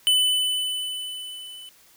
square tone with level ramp, 3004 Hz, F#7, 26 cents sharp, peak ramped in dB -16 to -40 dBFS, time 0.07-1.69 s, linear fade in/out 0 ms, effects white hiss -55 dBFS RMS until 1.96 s

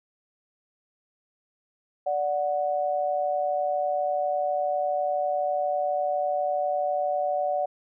sine tone pair together, 585 / 737.1 Hz, D5 / F#5, -7 / -7 cents, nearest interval major third, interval 400 cents, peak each -26 dBFS, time 2.06-7.66 s, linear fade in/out 10 ms, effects none

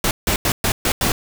pink noise bursts at uneven times, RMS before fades -18 dBFS, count 6, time 0.04-0.11 / 0.27-0.36 / 0.45-0.52 / 0.64-0.72 / 0.85-0.92 / 1.01-1.12 s, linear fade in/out 2 ms, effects none

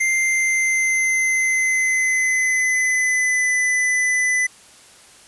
square tone with pitch glide, 2093 to 2003 Hz, C7 to B6, 0 to +24 cents, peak -17 dBFS, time 0-4.47 s, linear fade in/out 10 ms, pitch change -76 cents, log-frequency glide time 0.15-3.53 s, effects white hiss -47 dBFS RMS until 5.27 s + resampled to 24000 Hz

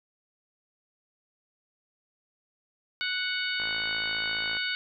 harmonic tone, 740 Hz, F#5, in tune, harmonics 2 / 3 / 4 / 5 / 6, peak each -32 / -34 / -35 / -36 / -37 dBFS, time 3.01-4.75 s, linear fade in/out 0 ms
click train, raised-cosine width 0.5 ms, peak -25 dBFS, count 54, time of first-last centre 3.6-4.569 s, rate 54.7 Hz
effects none

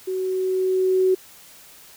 sine tone with level ramp, 374.2 Hz, F#4, 20 cents sharp, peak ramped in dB -23 to -14 dBFS, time 0.07-1.15 s, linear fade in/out 10 ms, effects white hiss -47 dBFS RMS until 1.96 s

